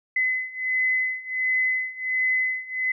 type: beating tone pair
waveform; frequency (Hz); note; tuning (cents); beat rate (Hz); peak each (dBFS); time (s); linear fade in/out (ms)
sine; 2027 / 2028.4; B6 / B6; +45 / +46; 1.4; -26 / -24; 0.16-2.92; 5
effects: none